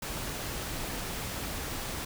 pink noise, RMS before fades -36 dBFS, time 0.02-2.05 s, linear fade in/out 5 ms, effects none

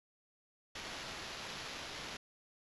violet noise with sample-and-hold, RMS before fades -45 dBFS, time 0.75-2.17 s, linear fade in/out 5 ms, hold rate 8820 Hz, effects resampled to 24000 Hz

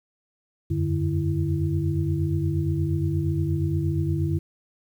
sine tone cluster, 85.9 / 94.4 / 147.8 / 331.5 Hz, F2 / F#2 / D3 / E4, -28 / +35 / +11 / +10 cents, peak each -30 / -26 / -25 / -29 dBFS, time 0.7-4.39 s, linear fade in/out 10 ms, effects 9-bit

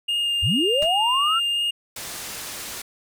triangle tone with vibrato, 2825 Hz, F7, 19 cents sharp, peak -19 dBFS, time 0.08-1.71 s, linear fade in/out 10 ms, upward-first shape sine, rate 2.7 Hz, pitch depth 10 cents each way
sine linear sweep, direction up, 58.27 to 1388 Hz, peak -20 dBFS, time 0.42-1.4 s, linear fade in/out 20 ms
pink noise with exponential decay, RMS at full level -29 dBFS, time 0.82-0.92 s, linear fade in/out 2 ms, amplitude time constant 21 ms
white low-pass noise, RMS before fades -34 dBFS, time 1.96-2.82 s, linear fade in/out 5 ms, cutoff 11000 Hz, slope 12 dB/octave
effects none

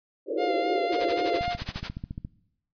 pink band-pass noise, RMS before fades -28 dBFS, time 0.26-1.41 s, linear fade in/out 50 ms, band 310 to 570 Hz, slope 96 dB/octave
45% pulse tone with vibrato, 698.5 Hz, F5, in tune, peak -27 dBFS, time 0.37-1.57 s, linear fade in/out 50 ms, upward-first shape sine, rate 3.8 Hz, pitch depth 24 cents each way
white noise with tremolo, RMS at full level -31 dBFS, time 0.92-1.91 s, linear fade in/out 5 ms, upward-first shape sine, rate 12 Hz, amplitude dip 95%
click train, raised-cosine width 5 ms, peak -22 dBFS, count 13, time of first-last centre 1.41-2.249 s, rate 14.3 Hz
effects noise-tail reverb RT60 0.8 s tail -20 dB re dry + resampled to 11025 Hz

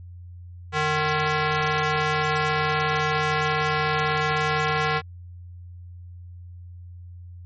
square tone with band-pass filter, 152.7 Hz, D#3, 32 cents flat, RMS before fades -23 dBFS, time 0.72-5.02 s, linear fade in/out 50 ms, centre 1600 Hz, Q 0.87, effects added 88 Hz sine -38 dBFS peak until 7.45 s + MP3 32 kbps

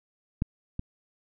clicks, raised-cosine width 5 ms, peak -13 / -19 dBFS, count 2, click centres 0.421 / 0.794 s, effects none

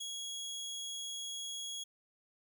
25% pulse tone, 3322 Hz, G#7, in tune, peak -36 dBFS, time 0-1.84 s, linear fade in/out 10 ms, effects none

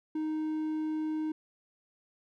triangle tone, 311.1 Hz, D#4, in tune, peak -28 dBFS, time 0.15-1.32 s, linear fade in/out 5 ms, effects none

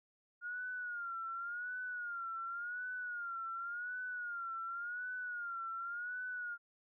sine tone with vibrato, 1420 Hz, F6, 28 cents sharp, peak -39 dBFS, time 0.41-6.58 s, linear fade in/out 50 ms, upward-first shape sine, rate 0.9 Hz, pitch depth 93 cents each way, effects none

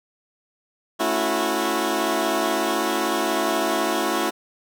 15% pulse chord, F# minor seventh, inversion first, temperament equal with one note detuned, 220 / 277.2 / 329.6 / 365.7 Hz, A3 / C#4 / E4 / F#4, 0 / 0 / 0 / -20 cents, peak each -23 / -22 / -18 / -19 dBFS, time 0.99-4.31 s, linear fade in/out 20 ms, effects none

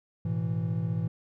triangle chord, A suspended second, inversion none, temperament equal with one note detuned, 108.42 / 123.47 / 164.81 Hz, A2 / B2 / E3, -25 / 0 / 0 cents, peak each -29 / -32 / -28 dBFS, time 0.25-1.08 s, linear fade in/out 5 ms, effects none

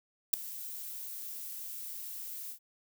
violet noise with ADSR envelope, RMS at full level -21 dBFS, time 0.33-2.59 s, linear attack 8 ms, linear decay 3 ms, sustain -21 dB, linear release 91 ms, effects none

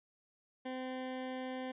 20% pulse tone, 257.6 Hz, C4, 27 cents flat, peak -34 dBFS, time 0.65-1.72 s, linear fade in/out 10 ms, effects resampled to 8000 Hz

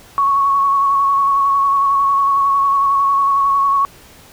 sine tone with vibrato, 1108.7 Hz, C#6, in tune, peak -11 dBFS, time 0.18-3.85 s, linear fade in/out 0 ms, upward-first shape square, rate 11 Hz, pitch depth 17 cents each way, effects pink hiss -43 dBFS RMS until 4.32 s

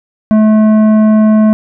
triangle tone with tanh clipping, 215.9 Hz, A3, 33 cents flat, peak -6 dBFS, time 0.31-1.53 s, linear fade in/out 0 ms, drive 15 dB, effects none

